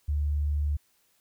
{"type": "tone", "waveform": "sine", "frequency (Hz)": 73.42, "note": "D2", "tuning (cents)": 0, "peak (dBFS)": -24, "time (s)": [0.08, 0.77], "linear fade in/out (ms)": 10, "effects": ["white hiss -68 dBFS RMS until 1.2 s"]}